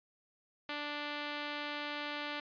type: tone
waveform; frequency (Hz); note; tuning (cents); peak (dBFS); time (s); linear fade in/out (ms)
5% pulse; 293.7; D4; 0; -26; 0.69-2.4; 2
effects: resampled to 11025 Hz